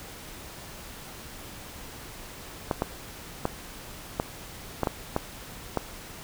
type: clicks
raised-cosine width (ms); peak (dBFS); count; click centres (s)
1; -10; 8; 2.712 / 2.821 / 3.454 / 4.199 / 4.833 / 4.872 / 5.164 / 5.773
effects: pink hiss -43 dBFS RMS until 6.23 s